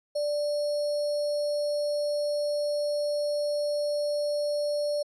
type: tone with sample-and-hold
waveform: sine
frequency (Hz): 587.3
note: D5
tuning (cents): 0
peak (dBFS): -25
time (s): 0.15-5.03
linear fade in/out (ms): 10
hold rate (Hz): 4900
effects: resampled to 22050 Hz